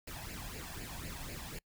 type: noise with flanger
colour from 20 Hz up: pink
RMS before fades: -44 dBFS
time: 0.07-1.59 s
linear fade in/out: 5 ms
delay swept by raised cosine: 0.41 to 1.22 ms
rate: 4 Hz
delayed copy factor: +0.65
effects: noise-tail reverb RT60 0.1 s tail -26 dB re dry